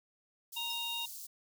white high-pass noise, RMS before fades -46 dBFS, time 0.52-1.27 s, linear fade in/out 10 ms, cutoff 4600 Hz, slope 24 dB/octave
harmonic tone, 932.3 Hz, A#5, in tune, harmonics 1 / 3 / 4, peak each -44 / -39 / -38 dBFS, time 0.56-1.06 s, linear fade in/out 10 ms
40% pulse tone with exponential decay, 5274 Hz, E8, in tune, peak -39 dBFS, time 0.7-0.79 s, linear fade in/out 5 ms, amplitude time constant 18 ms
effects none

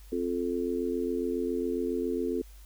sine chord, F major, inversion second, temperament just, 261.9 / 349.2 / 436.5 Hz, C4 / F4 / A4, +2 / 0 / -14 cents, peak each -32 dBFS, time 0.12-2.42 s, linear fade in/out 5 ms, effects added 50 Hz sine -47 dBFS peak until 2.65 s + white hiss -59 dBFS RMS until 2.65 s

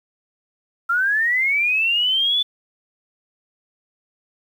sine linear sweep, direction up, 1351 to 3499 Hz, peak -16 dBFS, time 0.89-2.43 s, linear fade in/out 10 ms, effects 8-bit

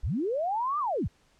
sine linear two-way sweep, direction up then down, 31.8 to 1228 to 31.8 Hz, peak -26 dBFS, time 0.03-1.08 s, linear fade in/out 10 ms, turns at 0.79 s, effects pink hiss -65 dBFS RMS until 1.39 s + low-pass 8000 Hz 12 dB/octave

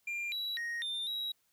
triangle tone with pitch steps, 2391 / 3910 / 1871 / 3598 / 3859 Hz, D7 / B7 / A#6 / A7 / B7, +30 / -18 / +6 / +38 / -41 cents, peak -33 dBFS, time 0.07-1.32 s, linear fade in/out 5 ms, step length 250 ms, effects white hiss -74 dBFS RMS until 1.52 s

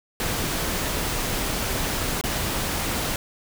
pink noise with dropouts, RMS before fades -26 dBFS, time 0.2-3.16 s, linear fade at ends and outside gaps 1 ms, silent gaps 2.212-2.238 s, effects none

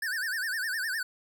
square tone with vibrato, 1648 Hz, G#6, 14 cents flat, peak -30 dBFS, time 0.02-1.03 s, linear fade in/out 5 ms, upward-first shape sine, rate 9.8 Hz, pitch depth 190 cents each way, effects none

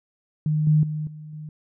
sine tone with level steps, 153.1 Hz, D#3, 28 cents flat, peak -19 / -14 / -25 / -36 / -33 dBFS, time 0.46-1.49 s, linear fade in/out 2 ms, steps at 0.67 / 0.83 / 1.07 / 1.33 s, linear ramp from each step 2 ms, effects none

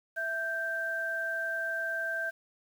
sine tone pair together, 659.3 / 1568.1 Hz, E5 / G6, 0 / 0 cents, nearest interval octave + minor third, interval 1500 cents, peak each -37 / -31 dBFS, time 0.16-2.31 s, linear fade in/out 20 ms, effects 9-bit

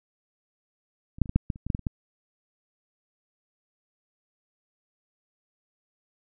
clicks, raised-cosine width 5 ms, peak -30 / -8 / -28 / -19 / -7 / -14 / -30 / -20 / -12 / -15 / -28 / -14 dBFS, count 12, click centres 1.185 / 1.217 / 1.258 / 1.294 / 1.36 / 1.502 / 1.559 / 1.666 / 1.702 / 1.749 / 1.793 / 1.868 s, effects none

